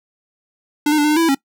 square tone with pitch steps, 295.8 / 306 / 293.4 / 301.1 / 303.4 / 332 / 329.2 / 273.9 Hz, D4 / D#4 / D4 / D4 / D#4 / E4 / E4 / C#4, +13 / -29 / -2 / +43 / -44 / +12 / -2 / -21 cents, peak -13 dBFS, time 0.86-1.348 s, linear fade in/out 5 ms, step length 61 ms, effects noise-tail reverb RT60 0.1 s tail -22 dB re dry

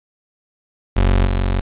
30% pulse tone with level steps, 46.25 Hz, F#1, in tune, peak -9 / -13 dBFS, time 0.96-1.61 s, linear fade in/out 10 ms, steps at 1.25 s, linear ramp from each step 20 ms, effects resampled to 8000 Hz + 7-bit

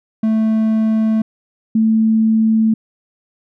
triangle / sine tone pair in turn, 220 / 221.2 Hz, A3 / A3, 0 / +9 cents, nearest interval unison, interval 9 cents, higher second, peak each -10 dBFS, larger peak neither, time 0.23-1.22 / 1.75-2.74 s, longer neither, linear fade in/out 5 ms, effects none

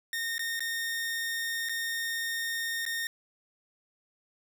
sawtooth tone with dropouts, 1838 Hz, A#6, 25 cents flat, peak -27 dBFS, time 0.13-3.07 s, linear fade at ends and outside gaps 1 ms, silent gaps 0.381-0.393 / 0.594-0.605 / 1.688-1.694 / 2.853-2.863 s, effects none

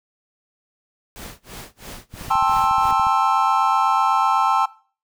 pink noise with tremolo, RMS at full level -35 dBFS, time 1.16-2.91 s, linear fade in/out 0 ms, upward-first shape sine, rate 3 Hz, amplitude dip 100%
click train, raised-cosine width 5 ms, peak -24 dBFS, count 14, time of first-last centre 2.14-3.069 s, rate 14 Hz
triangle chord, A minor seventh, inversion third, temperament just, 792 / 880 / 1056 / 1320 Hz, G5 / A5 / C6 / E6, +18 / 0 / +16 / +2 cents, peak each -19 dBFS, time 2.3-4.66 s, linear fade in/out 10 ms
effects noise-tail reverb RT60 0.4 s tail -20 dB re dry

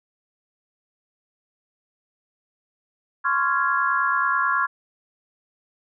sine chord, Db major seventh, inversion third, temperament just, 1039.4 / 1108.7 / 1385.9 / 1663.1 Hz, C6 / Db6 / F6 / Ab6, -12 / 0 / -14 / +2 cents, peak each -26 / -24 / -23 / -25 dBFS, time 3.24-4.67 s, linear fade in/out 20 ms, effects none

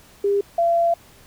sine tone pair in turn, 402.1 / 680.2 Hz, G4 / F5, +44 / -46 cents, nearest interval major sixth, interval 910 cents, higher second, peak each -16 / -15 dBFS, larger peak second, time 0.24-0.41 / 0.58-0.94 s, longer second, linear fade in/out 5 ms, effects pink hiss -50 dBFS RMS until 1.26 s

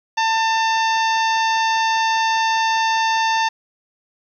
harmonic tone with a mistuned harmonic, 895 Hz, A5, 29 cents sharp, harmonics 1 / 2 / 3 / 4 / 5 / 6 / 7, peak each -17 / -23 / -27 / -29 / -31 / -33 / -34 dBFS, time 0.17-3.49 s, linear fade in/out 10 ms, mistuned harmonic 5, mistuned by +40 cents, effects 9-bit

